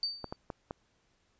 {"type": "tone with exponential decay", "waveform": "sine", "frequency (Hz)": 4599, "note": "D8", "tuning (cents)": -37, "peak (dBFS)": -27, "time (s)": [0.03, 0.36], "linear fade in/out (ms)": 1, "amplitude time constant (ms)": 70}
{"type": "clicks", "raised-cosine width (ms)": 1, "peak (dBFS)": -23, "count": 4, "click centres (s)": [0.243, 0.325, 0.502, 0.709]}
{"effects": ["pink hiss -72 dBFS RMS until 1.39 s", "resampled to 16000 Hz"]}